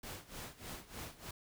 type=noise with tremolo; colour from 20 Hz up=pink; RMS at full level=-45 dBFS; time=0.03-1.31 s; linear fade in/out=5 ms; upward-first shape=sine; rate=3.3 Hz; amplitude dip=85%; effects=none